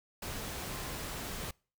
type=tone in noise; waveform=sine; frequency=1046.5 Hz; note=C6; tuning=in tune; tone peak=-51 dBFS; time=0.7-0.95 s; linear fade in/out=5 ms; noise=pink; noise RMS=-40 dBFS; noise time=0.22-1.51 s; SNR=-14 dB; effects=noise-tail reverb RT60 0.4 s tail -26 dB re dry